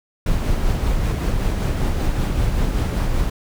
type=noise with tremolo; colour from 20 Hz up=brown; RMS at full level=-18 dBFS; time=0.26-3.3 s; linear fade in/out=5 ms; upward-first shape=sine; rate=5.2 Hz; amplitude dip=30%; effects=none